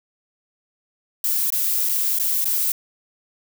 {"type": "noise with dropouts", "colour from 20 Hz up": "violet", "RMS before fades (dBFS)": -21, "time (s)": [1.24, 2.72], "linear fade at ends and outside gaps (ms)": 2, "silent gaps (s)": [[1.503, 1.523], [1.889, 1.893], [2.188, 2.197], [2.445, 2.454]], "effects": []}